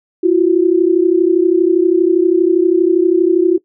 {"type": "tone pair together", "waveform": "sine", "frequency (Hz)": [337.5, 370], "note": ["E4", "F#4"], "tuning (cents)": [41, 0], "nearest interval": "major second", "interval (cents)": 159, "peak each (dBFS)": -11, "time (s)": [0.23, 3.58], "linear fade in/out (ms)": 10, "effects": ["noise-tail reverb RT60 0.1 s tail -21 dB re dry"]}